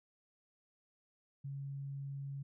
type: tone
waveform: sine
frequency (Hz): 138.8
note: C#3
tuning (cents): +3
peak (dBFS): -40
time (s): 1.44-2.43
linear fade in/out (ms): 10
effects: none